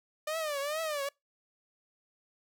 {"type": "tone with vibrato", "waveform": "sawtooth", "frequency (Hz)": 600, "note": "D5", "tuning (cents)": 37, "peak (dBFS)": -28, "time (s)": [0.27, 1.09], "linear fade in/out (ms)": 5, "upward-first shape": "triangle", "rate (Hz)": 2.3, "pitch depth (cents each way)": 160, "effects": ["noise-tail reverb RT60 0.2 s tail -25 dB re dry"]}